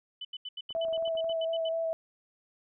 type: tone bursts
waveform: sine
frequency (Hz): 3000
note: F#7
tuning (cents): +23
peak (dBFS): -36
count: 13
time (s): 0.21-1.689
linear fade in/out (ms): 5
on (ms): 39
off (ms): 81
type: clicks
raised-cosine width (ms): 1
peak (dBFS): -37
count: 11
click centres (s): 0.706 / 0.764 / 0.851 / 0.884 / 0.927 / 0.977 / 1.025 / 1.077 / 1.152 / 1.244 / 1.297
type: tone with vibrato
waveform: sine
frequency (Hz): 655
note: E5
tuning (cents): -11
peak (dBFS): -28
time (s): 0.75-1.93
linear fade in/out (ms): 0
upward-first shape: square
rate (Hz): 4.1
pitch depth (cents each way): 11
effects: none